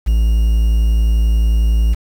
triangle tone with quantisation, 55.6 Hz, A1, 19 cents sharp, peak -8 dBFS, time 0.06-1.95 s, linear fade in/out 20 ms, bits 6, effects none

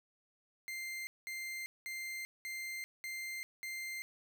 40% pulse tone bursts, 2093 Hz, C7, in tune, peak -39 dBFS, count 6, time 0.68-4.02 s, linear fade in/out 0 ms, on 390 ms, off 200 ms, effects none

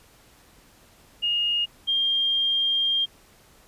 sine tone pair in turn, 2851 / 3205 Hz, F7 / G7, +35 / +38 cents, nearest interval major second, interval 203 cents, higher second, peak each -21 / -20 dBFS, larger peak second, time 1.22-1.66 / 1.87-3.06 s, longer second, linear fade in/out 20 ms, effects pink hiss -55 dBFS RMS until 3.67 s + resampled to 32000 Hz

